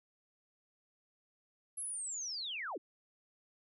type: linear sweep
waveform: sine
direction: down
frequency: 11175 to 226.6 Hz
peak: -38 dBFS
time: 1.77-2.78 s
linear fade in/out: 10 ms
effects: none